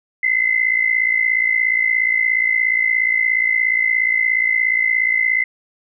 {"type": "tone pair together", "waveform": "sine", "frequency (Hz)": [2025, 2082], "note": ["B6", "C7"], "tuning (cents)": [43, -9], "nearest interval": "unison", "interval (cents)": 48, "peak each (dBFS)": -17, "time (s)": [0.23, 5.44], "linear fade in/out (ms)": 5, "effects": []}